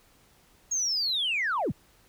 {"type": "linear sweep", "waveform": "sine", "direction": "down", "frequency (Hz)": [6645, 68.7], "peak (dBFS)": -24, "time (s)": [0.71, 1.72], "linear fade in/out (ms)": 10, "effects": ["tanh soft clip ceiling -21 dBFS", "pink hiss -61 dBFS RMS until 2.08 s"]}